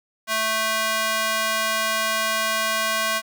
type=tone with high-pass filter; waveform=square; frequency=220 Hz; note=A3; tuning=in tune; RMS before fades=-23 dBFS; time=0.27-3.22 s; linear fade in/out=50 ms; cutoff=1100 Hz; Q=0.92; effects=none